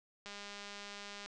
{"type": "click train", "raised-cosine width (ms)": 0.2, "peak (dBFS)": -30, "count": 204, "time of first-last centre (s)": [0.26, 1.26], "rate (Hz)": 203, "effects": ["resampled to 22050 Hz"]}